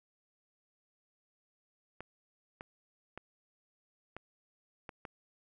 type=clicks; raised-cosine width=0.5 ms; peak=-28 dBFS; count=6; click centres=2.006 / 2.609 / 3.176 / 4.166 / 4.892 / 5.052 s; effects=none